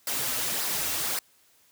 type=noise with flanger; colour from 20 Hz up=white; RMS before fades=-29 dBFS; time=0.07-1.19 s; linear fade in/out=2 ms; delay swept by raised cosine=0.3 to 5.7 ms; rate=1.8 Hz; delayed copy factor=-0.5; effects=white hiss -62 dBFS RMS until 1.71 s + high-pass 60 Hz 12 dB/octave